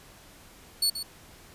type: tone with echo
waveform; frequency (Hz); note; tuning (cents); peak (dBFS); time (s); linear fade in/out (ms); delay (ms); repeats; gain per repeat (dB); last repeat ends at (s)
sawtooth; 4423; C#8; -5; -19; 0.82-0.9; 5; 130; 1; -10; 1.03
effects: pink hiss -52 dBFS RMS until 1.54 s + resampled to 32000 Hz